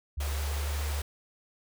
sine tone with pitch glide, 71.8 to 72.84 Hz, D2 to D2, -39 to -14 cents, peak -29 dBFS, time 0.17-1.02 s, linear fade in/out 10 ms, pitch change +25 cents, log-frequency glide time 0.31-0.76 s
pink high-pass noise, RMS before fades -40 dBFS, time 0.2-1.02 s, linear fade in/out 5 ms, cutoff 380 Hz, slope 24 dB/octave
effects none

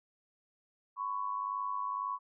sine tone pair together, 1008 / 1109.9 Hz, B5 / C#6, +35 / +2 cents, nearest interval major second, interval 167 cents, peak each -37 / -35 dBFS, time 0.96-2.19 s, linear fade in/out 50 ms, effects none

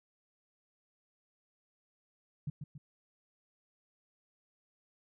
sine tone with echo, 145.3 Hz, D3, 18 cents flat, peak -33 dBFS, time 2.47-2.5 s, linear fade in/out 5 ms, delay 140 ms, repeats 2, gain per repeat -6 dB, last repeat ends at 2.78 s, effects none

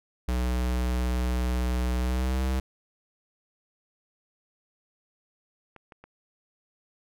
square tone with pitch glide, 61.8 to 65.02 Hz, B1 to C2, +2 to -10 cents, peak -25 dBFS, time 0.28-2.6 s, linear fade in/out 5 ms, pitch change +88 cents, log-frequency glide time 1.98-2.42 s
clicks, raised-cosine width 0.5 ms, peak -32 dBFS, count 3, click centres 5.763 / 5.922 / 6.04 s
effects none

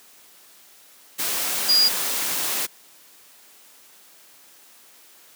sine tone in noise, 4851 Hz, D#8, 45 cents flat, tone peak -14 dBFS, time 1.68-1.89 s, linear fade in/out 20 ms, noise white, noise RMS -25 dBFS, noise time 1.18-2.67 s, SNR +8 dB, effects white hiss -51 dBFS RMS until 5.35 s + high-pass 200 Hz 12 dB/octave

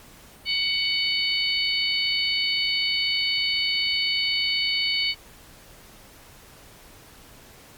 harmonic tone, 746 Hz, F#5, 14 cents sharp, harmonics 3 / 4 / 5 / 6, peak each -27 / -26 / -34 / -26 dBFS, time 0.45-5.15 s, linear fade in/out 50 ms, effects pink hiss -49 dBFS RMS until 7.77 s + Opus 48 kbps

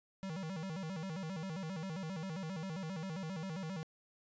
square tone with vibrato, 174.61 Hz, F3, in tune, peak -40 dBFS, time 0.23-3.83 s, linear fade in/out 0 ms, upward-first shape square, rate 7.5 Hz, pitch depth 170 cents each way, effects resampled to 16000 Hz

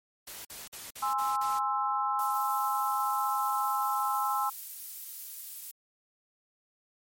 white noise bursts, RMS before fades -43 dBFS, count 6, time 0.27-1.59 s, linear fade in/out 5 ms, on 180 ms, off 48 ms
sine chord, Ab augmented, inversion none, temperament equal with one note detuned, 826.3 / 1046.5 / 1318.5 Hz, Ab5 / C6 / E6, -9 / 0 / 0 cents, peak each -31 dBFS, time 1.02-4.5 s, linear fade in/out 10 ms
violet noise, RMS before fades -40 dBFS, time 2.19-5.71 s, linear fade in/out 0 ms
effects MP3 64 kbps

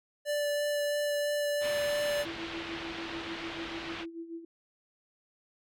square tone with vibrato, 585 Hz, D5, 7 cents flat, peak -29 dBFS, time 0.25-2.26 s, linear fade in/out 50 ms, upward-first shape sine, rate 3 Hz, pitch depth 8 cents each way
white low-pass noise, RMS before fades -41 dBFS, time 1.6-4.06 s, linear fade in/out 50 ms, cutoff 3500 Hz, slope 24 dB/octave
sine tone with tremolo, 332.8 Hz, E4, 17 cents sharp, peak -36 dBFS, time 2.25-4.45 s, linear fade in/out 5 ms, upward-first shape sine, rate 6.8 Hz, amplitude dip 70%
effects none

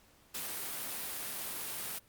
white high-pass noise, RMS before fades -39 dBFS, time 0.34-1.99 s, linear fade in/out 10 ms, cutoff 110 Hz, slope 12 dB/octave, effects pink hiss -64 dBFS RMS until 2.08 s + Opus 48 kbps

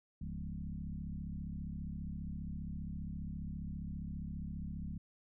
sine tone with frequency modulation, 120 Hz, B2, 49 cents flat, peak -39 dBFS, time 0.21-4.98 s, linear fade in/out 5 ms, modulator 34.9 Hz, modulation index 2.8, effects none

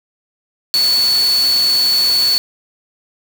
sine tone in noise, 4435 Hz, C#8, in tune, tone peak -11 dBFS, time 0.74-2.38 s, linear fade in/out 0 ms, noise white, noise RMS -24 dBFS, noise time 0.74-2.38 s, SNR +10 dB, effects none

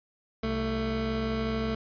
25% pulse tone pair together, 65.41 / 222.2 Hz, C2 / A3, 0 / +17 cents, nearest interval octave + major sixth, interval 2117 cents, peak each -30 / -25 dBFS, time 0.43-1.75 s, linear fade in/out 5 ms, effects resampled to 11025 Hz

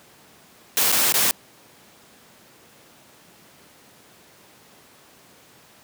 white noise with dropouts, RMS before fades -19 dBFS, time 0.77-1.31 s, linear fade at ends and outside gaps 0 ms, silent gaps 0.918-0.925 / 1.123-1.141 s, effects pink hiss -51 dBFS RMS until 5.83 s + high-pass 150 Hz 12 dB/octave

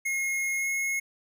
square tone with pitch glide, 2155 to 2169 Hz, C#7 to C#7, -49 to -38 cents, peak -27 dBFS, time 0.05-1 s, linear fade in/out 10 ms, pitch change +11 cents, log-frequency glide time 0.57-0.68 s, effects none

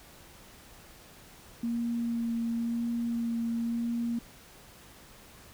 sine tone with vibrato, 233.1 Hz, A#3, in tune, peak -28 dBFS, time 1.63-4.19 s, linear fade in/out 5 ms, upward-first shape sine, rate 0.96 Hz, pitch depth 14 cents each way, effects pink hiss -53 dBFS RMS until 5.53 s

